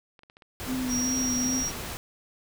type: clicks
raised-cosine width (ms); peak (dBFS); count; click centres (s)
0.3; -35; 5; 0.192 / 0.234 / 0.299 / 0.369 / 0.422
type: noise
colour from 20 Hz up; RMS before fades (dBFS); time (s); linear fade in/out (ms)
pink; -36; 0.6-1.97; 0
type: tone with vibrato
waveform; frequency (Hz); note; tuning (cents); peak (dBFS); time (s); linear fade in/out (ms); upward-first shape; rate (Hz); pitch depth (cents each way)
sine; 253.2; B3; +43; -27; 0.66-1.64; 50; triangle; 2.5; 41
type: tone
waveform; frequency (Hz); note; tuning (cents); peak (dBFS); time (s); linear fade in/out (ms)
sine; 5670; F8; +25; -27; 0.88-1.72; 50
effects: none